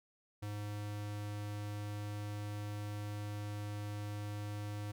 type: tone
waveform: square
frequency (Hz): 103.83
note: G#2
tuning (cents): 0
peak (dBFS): -40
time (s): 0.42-4.92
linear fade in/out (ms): 10
effects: none